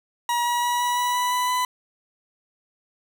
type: tone with pitch steps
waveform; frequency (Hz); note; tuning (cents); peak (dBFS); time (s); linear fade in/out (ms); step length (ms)
40% pulse; 956 / 962.1 / 968.2 / 974.4 / 980.6 / 986.9 / 993.1 / 999.5; A#5 / B5 / B5 / B5 / B5 / B5 / B5 / B5; +43 / -46 / -35 / -24 / -13 / -2 / +9 / +20; -20; 0.29-1.65; 2; 170
effects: none